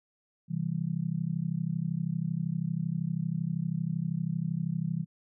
sine chord, C major, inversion none, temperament just, 130.81 / 163.52 / 196.22 Hz, C3 / E3 / G3, 0 / -14 / +2 cents, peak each -36 / -30 / -36 dBFS, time 0.48-5.06 s, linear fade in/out 50 ms, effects none

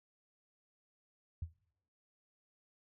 sine tone with exponential decay, 83 Hz, E2, 12 cents sharp, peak -34 dBFS, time 1.42-1.53 s, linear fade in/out 5 ms, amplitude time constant 22 ms, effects noise-tail reverb RT60 0.8 s tail -24 dB re dry

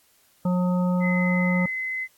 harmonic tone, 180 Hz, F#3, 47 cents flat, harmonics 1 / 3 / 5 / 7, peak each -20 / -30 / -34 / -37 dBFS, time 0.45-1.66 s, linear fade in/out 5 ms
sine tone, 2043 Hz, C7, 42 cents flat, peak -26 dBFS, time 1-2.08 s, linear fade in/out 50 ms
effects white hiss -61 dBFS RMS until 2.17 s + AAC 64 kbps

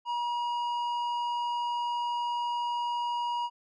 sine tone with tanh clipping, 957 Hz, A#5, 45 cents sharp, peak -30 dBFS, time 0.05-3.5 s, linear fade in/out 50 ms, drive 9 dB, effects none

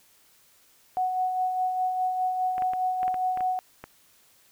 sine tone with tremolo, 740 Hz, F#5, in tune, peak -22 dBFS, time 0.97-3.59 s, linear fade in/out 0 ms, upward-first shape sine, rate 4.9 Hz, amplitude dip 40%
clicks, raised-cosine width 0.5 ms, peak -23 dBFS, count 9, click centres 2.581 / 2.622 / 2.735 / 3.031 / 3.08 / 3.143 / 3.374 / 3.407 / 3.84 s
effects white hiss -60 dBFS RMS until 4.51 s

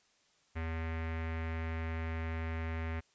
square tone with low-pass filter, 81.3 Hz, E2, 23 cents flat, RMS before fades -37 dBFS, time 0.55-3.01 s, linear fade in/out 20 ms, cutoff 2100 Hz, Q 3.1, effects white hiss -70 dBFS RMS until 3.14 s + resampled to 16000 Hz

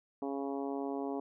harmonic tone, 138.59 Hz, C#3, in tune, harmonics 2 / 3 / 4 / 5 / 6 / 7 / 8, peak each -37 / -39 / -46 / -43 / -46 / -49 / -53 dBFS, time 0.22-1.2 s, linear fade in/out 2 ms, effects none

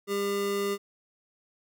square tone pair together, 200.6 / 401.2 Hz, G3 / G4, +40 / +40 cents, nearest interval octave, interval 1200 cents, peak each -36 / -28 dBFS, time 0.07-0.78 s, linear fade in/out 50 ms, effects none

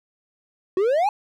triangle exponential sweep, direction up, 359.5 to 864 Hz, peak -15 dBFS, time 0.77-1.09 s, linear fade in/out 2 ms, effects none

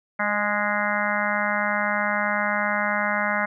harmonic tone with a mistuned harmonic, 207.7 Hz, G#3, in tune, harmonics 1 / 3 / 4 / 5 / 6 / 7 / 8 / 9 / 10, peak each -31 / -29 / -30 / -31 / -31 / -28 / -30 / -31 / -30 dBFS, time 0.19-3.46 s, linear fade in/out 10 ms, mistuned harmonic 3, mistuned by -19 cents, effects none

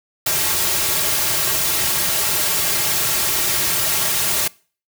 white noise with comb filter, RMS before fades -19 dBFS, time 0.26-4.48 s, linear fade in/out 5 ms, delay 4 ms, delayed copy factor -0.7, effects noise-tail reverb RT60 0.4 s tail -23 dB re dry

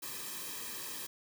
white noise with comb filter, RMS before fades -42 dBFS, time 0.02-1.07 s, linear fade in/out 10 ms, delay 1.4 ms, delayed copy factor -0.95, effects none

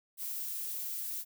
violet noise, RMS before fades -38 dBFS, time 0.17-1.25 s, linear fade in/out 50 ms, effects none

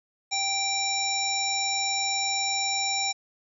harmonic tone, 784 Hz, G5, in tune, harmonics 1 / 3 / 5 / 7 / 9, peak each -31 / -31 / -31 / -31 / -31 dBFS, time 0.31-3.13 s, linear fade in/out 20 ms, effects none

